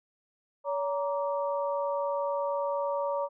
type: tone cluster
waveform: sine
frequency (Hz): 567 / 938 / 1162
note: C#5 / A#5 / D6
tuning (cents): +39 / +11 / -19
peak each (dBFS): -29 / -33 / -38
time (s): 0.64-3.29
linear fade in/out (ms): 50
effects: none